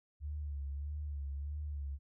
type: tone with vibrato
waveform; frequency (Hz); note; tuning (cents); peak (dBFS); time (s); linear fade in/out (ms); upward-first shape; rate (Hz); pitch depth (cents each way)
sine; 72.1; D2; -31; -37; 0.2-1.99; 50; sine; 1.6; 63
effects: none